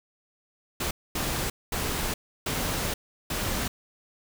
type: noise bursts at uneven times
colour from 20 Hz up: pink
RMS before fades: -29 dBFS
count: 5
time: 0.8-0.91 / 1.15-1.5 / 1.72-2.14 / 2.46-2.94 / 3.3-3.68 s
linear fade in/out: 5 ms
effects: none